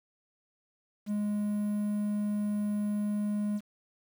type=tone with quantisation; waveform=triangle; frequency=207.7 Hz; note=G#3; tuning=in tune; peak=-26 dBFS; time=1.06-3.61 s; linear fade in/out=50 ms; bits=9; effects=none